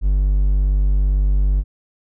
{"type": "tone", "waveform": "triangle", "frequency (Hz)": 48.9, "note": "G1", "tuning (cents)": -4, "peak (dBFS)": -11, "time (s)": [0.01, 1.64], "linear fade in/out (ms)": 50, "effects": []}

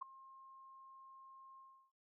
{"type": "tone with ADSR envelope", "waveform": "sine", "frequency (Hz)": 1067, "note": "C6", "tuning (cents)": 34, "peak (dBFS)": -37, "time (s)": [0.01, 1.92], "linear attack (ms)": 13, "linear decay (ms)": 5, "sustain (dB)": -19, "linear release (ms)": 340, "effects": []}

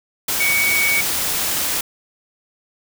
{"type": "tone in noise", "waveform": "sine", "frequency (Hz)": 2246, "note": "C#7", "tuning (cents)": 22, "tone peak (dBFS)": -16, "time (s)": [0.4, 1.01], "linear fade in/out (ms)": 5, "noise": "white", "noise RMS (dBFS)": -21, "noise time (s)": [0.28, 1.81], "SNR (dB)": 2, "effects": []}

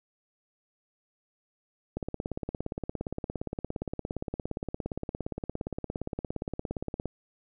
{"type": "click train", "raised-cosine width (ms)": 2, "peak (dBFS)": -19, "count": 89, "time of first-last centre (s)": [1.97, 7.057], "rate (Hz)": 17.3, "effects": []}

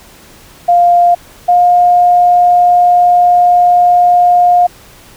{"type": "tone pair in turn", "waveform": "sine", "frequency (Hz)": [700, 709.8], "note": ["F5", "F5"], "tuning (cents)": [4, 28], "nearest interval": "unison", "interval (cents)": 24, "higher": "second", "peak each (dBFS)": [-4, -4], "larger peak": "neither", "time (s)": [[0.68, 1.15], [1.48, 4.67]], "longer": "second", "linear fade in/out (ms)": 10, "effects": ["pink hiss -39 dBFS RMS until 5.16 s"]}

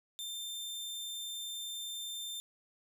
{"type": "tone", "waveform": "sawtooth", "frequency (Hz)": 3585, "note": "A7", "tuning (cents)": 32, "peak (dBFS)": -36, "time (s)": [0.19, 2.4], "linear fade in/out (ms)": 0, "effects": []}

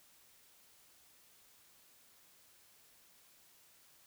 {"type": "silence", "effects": ["white hiss -65 dBFS RMS until 4.06 s"]}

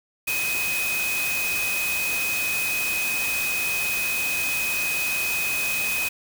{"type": "tone in noise", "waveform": "sine", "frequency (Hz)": 2514, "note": "D#7", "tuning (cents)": 17, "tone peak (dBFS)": -24, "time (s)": [0.27, 6.09], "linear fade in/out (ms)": 10, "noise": "white", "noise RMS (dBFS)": -29, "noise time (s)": [0.27, 6.09], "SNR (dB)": 2, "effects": []}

